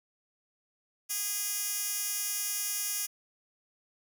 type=tone with high-pass filter; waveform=10% pulse; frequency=410 Hz; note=G#4; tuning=22 cents flat; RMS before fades=-33 dBFS; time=1.09-3.07 s; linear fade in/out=20 ms; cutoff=6800 Hz; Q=0.68; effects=none